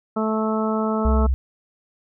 harmonic tone, 218.4 Hz, A3, 13 cents flat, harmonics 1 / 2 / 3 / 4 / 5 / 6, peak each -22 / -26 / -28 / -31 / -32 / -29 dBFS, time 0.16-1.27 s, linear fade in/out 10 ms
sine tone, 65.41 Hz, C2, in tune, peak -16 dBFS, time 1.05-1.34 s, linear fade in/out 0 ms
effects none

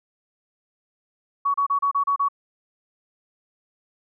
sine tone bursts, 1124 Hz, C#6, 24 cents sharp, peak -18 dBFS, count 7, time 1.45-2.286 s, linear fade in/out 10 ms, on 92 ms, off 32 ms, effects none

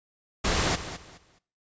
pink noise with echo, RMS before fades -25 dBFS, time 0.44-0.76 s, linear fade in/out 10 ms, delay 210 ms, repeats 3, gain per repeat -12 dB, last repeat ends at 1.39 s, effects noise-tail reverb RT60 0.4 s tail -18 dB re dry + resampled to 16000 Hz

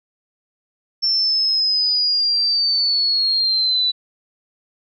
sine linear sweep, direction down, 5400 to 3951 Hz, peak -15 dBFS, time 1.02-3.92 s, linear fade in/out 20 ms, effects none

